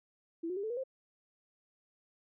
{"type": "tone with pitch steps", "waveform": "sine", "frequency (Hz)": [332.1, 364.3, 399.5, 438.2, 480.6, 527.2], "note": ["E4", "F#4", "G4", "A4", "B4", "C5"], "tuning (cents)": [13, -27, 33, -7, -47, 13], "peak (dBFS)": -34, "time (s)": [0.43, 0.838], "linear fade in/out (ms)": 10, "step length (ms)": 68, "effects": []}